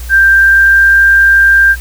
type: tone with pitch glide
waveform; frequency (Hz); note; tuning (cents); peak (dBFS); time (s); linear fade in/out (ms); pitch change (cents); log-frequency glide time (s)
sine; 1578 to 1587.1; G6 to G6; +11 to +21; -3; 0.09-1.76; 50; +10; 0.28-1
effects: added 60 Hz sine -21 dBFS peak until 1.8 s + white hiss -33 dBFS RMS until 1.8 s